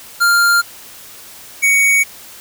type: tone pair in turn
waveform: square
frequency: 1396.9 / 2238 Hz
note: F6 / C#7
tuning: 0 / +16 cents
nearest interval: minor sixth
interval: 816 cents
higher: second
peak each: -10 dBFS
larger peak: neither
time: 0.2-0.62 / 1.62-2.04 s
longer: neither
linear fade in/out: 20 ms
effects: white hiss -37 dBFS RMS until 2.4 s